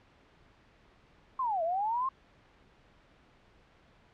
sine linear two-way sweep, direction down then up, 1082 to 636 to 1082 Hz, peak -28 dBFS, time 1.39-2.09 s, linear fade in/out 5 ms, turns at 1.63 s, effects pink hiss -62 dBFS RMS until 4.13 s + low-pass 3000 Hz 12 dB/octave

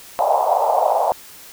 pink band-pass noise, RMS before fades -17 dBFS, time 0.19-1.12 s, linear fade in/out 0 ms, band 580 to 910 Hz, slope 48 dB/octave, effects white hiss -41 dBFS RMS until 1.52 s

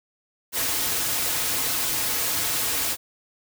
white noise with comb filter, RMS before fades -25 dBFS, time 0.52-2.97 s, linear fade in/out 50 ms, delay 5.1 ms, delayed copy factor -0.6, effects none

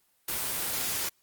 white noise, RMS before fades -31 dBFS, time 0.28-1.09 s, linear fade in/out 5 ms, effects white hiss -69 dBFS RMS until 1.22 s + Opus 24 kbps

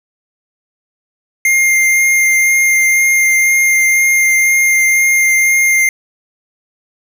square tone with vibrato, 2112 Hz, C7, 16 cents sharp, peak -9 dBFS, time 1.45-5.89 s, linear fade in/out 2 ms, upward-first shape sine, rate 2 Hz, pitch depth 9 cents each way, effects none

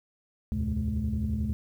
sine tone cluster, 72.5 / 83.6 / 108.2 / 127.6 / 213.7 Hz, D2 / E2 / A2 / C3 / G#3, -22 / +25 / -29 / -43 / +50 cents, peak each -30 / -32 / -35 / -36 / -30 dBFS, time 0.52-1.53 s, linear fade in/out 0 ms, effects tanh soft clip ceiling -20 dBFS + 10-bit

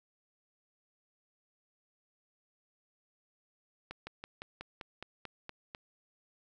slowing click train, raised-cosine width 0.3 ms, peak -26 dBFS, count 10, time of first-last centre 3.91-5.749 s, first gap 160 ms, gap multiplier 1.06, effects none

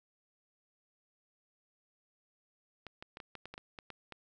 clicks, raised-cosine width 0.3 ms, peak -29 dBFS, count 11, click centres 2.867 / 3.025 / 3.171 / 3.202 / 3.353 / 3.456 / 3.54 / 3.579 / 3.788 / 3.903 / 4.123 s, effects none

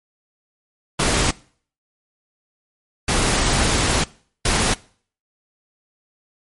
pink noise bursts at uneven times, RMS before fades -18 dBFS, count 3, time 0.99-1.31 / 3.08-4.04 / 4.45-4.74 s, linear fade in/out 5 ms, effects noise-tail reverb RT60 0.5 s tail -22 dB re dry + MP3 48 kbps

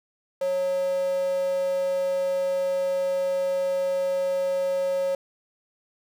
square tone with high-pass filter, 182.3 Hz, F#3, 25 cents flat, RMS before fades -25 dBFS, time 0.41-5.15 s, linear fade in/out 2 ms, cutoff 530 Hz, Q 9.7, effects none

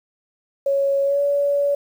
sine tone with pitch glide, 554.4 to 569 Hz, C#5 to C#5, 0 to +45 cents, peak -16 dBFS, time 0.66-1.75 s, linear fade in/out 5 ms, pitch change +45 cents, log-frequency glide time 1.04-1.21 s, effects 8-bit

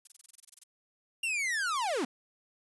violet noise bursts, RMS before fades -46 dBFS, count 13, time 0.05-0.637 s, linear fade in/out 5 ms, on 23 ms, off 24 ms
45% pulse linear sweep, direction down, 2815 to 220.5 Hz, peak -29 dBFS, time 1.23-2.05 s, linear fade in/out 5 ms
effects resampled to 24000 Hz

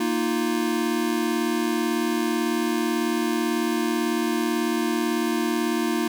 square chord, Bb suspended fourth, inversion none, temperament equal, 233.1 / 311.1 / 349.2 Hz, Bb3 / Eb4 / F4, 0 / 0 / 0 cents, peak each -27 dBFS, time 0-6.08 s, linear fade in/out 5 ms, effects none

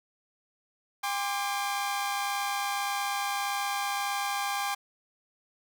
sawtooth chord, G suspended fourth, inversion none, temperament equal with one note detuned, 803.7 / 1046.5 / 1174.7 Hz, G5 / C6 / D6, +43 / 0 / 0 cents, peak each -27 / -32 / -32 dBFS, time 1.03-4.75 s, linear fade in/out 10 ms, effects none

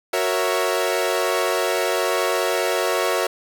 sawtooth chord, F# dominant seventh, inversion none, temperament equal with one note detuned, 370 / 464.8 / 554.4 / 659.3 Hz, F#4 / A#4 / C#5 / E5, 0 / -5 / 0 / 0 cents, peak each -21 dBFS, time 0.13-3.27 s, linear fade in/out 5 ms, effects none

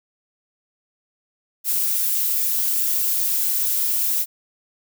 violet noise with flanger, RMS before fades -21 dBFS, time 1.64-4.26 s, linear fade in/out 50 ms, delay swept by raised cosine 1.1 to 5.8 ms, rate 2.5 Hz, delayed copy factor +0.5, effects none

